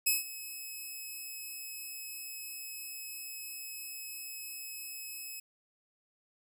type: tone with ADSR envelope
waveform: 5% pulse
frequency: 2571 Hz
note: E7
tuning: 44 cents flat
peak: -15 dBFS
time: 0.06-5.4 s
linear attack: 12 ms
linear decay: 160 ms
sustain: -17 dB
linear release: 6 ms
effects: none